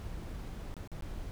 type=noise with dropouts; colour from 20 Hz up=brown; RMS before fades=-41 dBFS; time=0-1.31 s; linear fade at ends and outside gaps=0 ms; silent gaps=0.741-0.767 / 0.875-0.917 / 1.008-1.023 s; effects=none